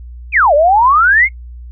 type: exponential two-way sweep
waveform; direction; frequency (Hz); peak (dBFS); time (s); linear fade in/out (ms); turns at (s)
sine; down then up; 2641 to 561 to 2222; -6; 0.32-1.29; 50; 0.54
effects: noise-tail reverb RT60 0.1 s tail -23 dB re dry + added 60 Hz sine -28 dBFS peak until 1.71 s